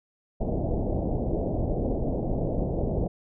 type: low-pass noise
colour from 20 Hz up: pink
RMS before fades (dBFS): -27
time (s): 0.4-3.08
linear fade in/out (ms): 10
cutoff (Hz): 710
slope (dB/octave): 48
effects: none